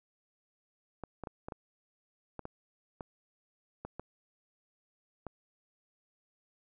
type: clicks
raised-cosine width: 1 ms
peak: -26 dBFS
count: 11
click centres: 1.037 / 1.237 / 1.272 / 1.485 / 1.522 / 2.393 / 2.454 / 3.008 / 3.85 / 3.996 / 5.267 s
effects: none